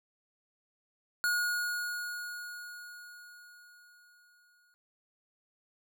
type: tone with exponential decay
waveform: square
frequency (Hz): 1444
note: F#6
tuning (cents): -43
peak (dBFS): -27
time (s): 1.24-4.74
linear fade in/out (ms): 0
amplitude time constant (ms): 760
effects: none